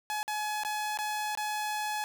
sawtooth tone with dropouts, 847 Hz, G#5, 34 cents sharp, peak -27 dBFS, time 0.1-2.04 s, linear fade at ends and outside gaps 0 ms, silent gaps 0.23-0.279 / 0.635-0.649 / 0.974-0.988 / 1.351-1.374 s, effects none

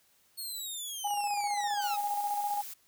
15% pulse linear sweep, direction down, 4362 to 1244.5 Hz, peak -30 dBFS, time 0.37-1.97 s, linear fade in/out 20 ms
sine tone with tremolo, 820 Hz, G#5, 22 cents flat, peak -28 dBFS, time 1.04-2.62 s, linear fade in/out 10 ms, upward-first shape square, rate 15 Hz, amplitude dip 35%
blue noise, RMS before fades -43 dBFS, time 1.81-2.74 s, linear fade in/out 10 ms
effects white hiss -67 dBFS RMS until 2.87 s

